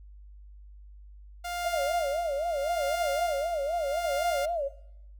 sawtooth tone with tremolo, 702 Hz, F5, 9 cents sharp, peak -26 dBFS, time 1.44-4.46 s, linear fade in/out 10 ms, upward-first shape sine, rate 0.79 Hz, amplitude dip 75%
sine tone with vibrato, 620 Hz, D#5, 6 cents flat, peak -27 dBFS, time 1.64-4.69 s, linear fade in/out 20 ms, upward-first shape sine, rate 3.9 Hz, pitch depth 210 cents each way
effects noise-tail reverb RT60 0.8 s tail -19 dB re dry + added 50 Hz sine -46 dBFS peak until 5.19 s

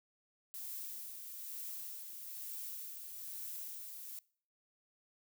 violet noise with tremolo, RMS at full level -44 dBFS, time 0.54-4.19 s, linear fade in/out 0 ms, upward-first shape sine, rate 1.1 Hz, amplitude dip 40%, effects noise-tail reverb RT60 0.5 s tail -23 dB re dry

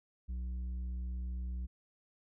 sine tone with tanh clipping, 61.74 Hz, B1, in tune, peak -37 dBFS, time 0.28-1.67 s, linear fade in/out 20 ms, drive 6 dB, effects none

